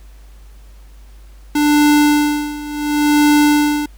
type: tone with tremolo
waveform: square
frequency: 295.7 Hz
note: D4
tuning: 12 cents sharp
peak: -9 dBFS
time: 1.55-3.86 s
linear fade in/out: 5 ms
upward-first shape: sine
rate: 0.7 Hz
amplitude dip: 85%
effects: added 50 Hz sine -37 dBFS peak until 3.97 s + pink hiss -52 dBFS RMS until 3.97 s